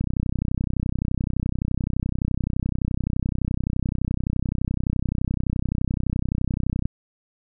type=click train; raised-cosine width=5 ms; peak=-11 dBFS; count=218; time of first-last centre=0.01-6.855 s; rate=31.7 Hz; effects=none